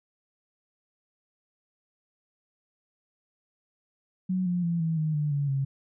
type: tone with pitch steps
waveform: sine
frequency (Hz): 185 / 177.16 / 169.65 / 162.45 / 155.57 / 148.97 / 142.65 / 136.61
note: F#3 / F3 / F3 / E3 / D#3 / D3 / C#3 / C#3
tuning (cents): 0 / +25 / -50 / -25 / 0 / +25 / +50 / -25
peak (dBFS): -24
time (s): 4.29-5.65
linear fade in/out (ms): 10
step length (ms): 170
effects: none